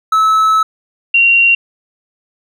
triangle / sine tone pair in turn, 1300 / 2755 Hz, E6 / F7, -24 / -24 cents, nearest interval octave + minor second, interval 1300 cents, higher second, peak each -6 dBFS, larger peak neither, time 0.12-0.63 / 1.14-1.55 s, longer first, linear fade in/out 5 ms, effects none

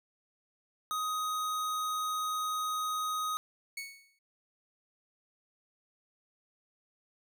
square tone, 1253 Hz, D#6, 12 cents sharp, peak -32 dBFS, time 0.91-3.37 s, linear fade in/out 0 ms
sawtooth tone with exponential decay, 2217 Hz, C#7, in tune, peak -32 dBFS, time 3.77-4.19 s, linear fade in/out 5 ms, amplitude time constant 91 ms
effects none

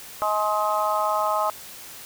harmonic tone, 210.8 Hz, G#3, 26 cents sharp, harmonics 3 / 4 / 5 / 6, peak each -26 / -26 / -26 / -26 dBFS, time 0.22-1.5 s, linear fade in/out 0 ms, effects white hiss -41 dBFS RMS until 2.05 s

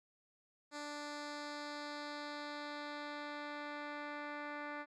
10% pulse tone with low-pass filter sweep, 293.7 Hz, D4, in tune, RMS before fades -45 dBFS, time 0.71-4.86 s, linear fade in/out 50 ms, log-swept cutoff 6600 to 2200 Hz, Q 1.6, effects none

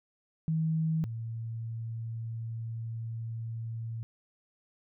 sine tone pair in turn, 160 / 113.92 Hz, D#3 / A#2, +49 / -39 cents, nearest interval tritone, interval 588 cents, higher first, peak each -26 / -34 dBFS, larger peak first, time 0.48-1.04 / 1.04-4.03 s, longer second, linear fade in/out 0 ms, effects none

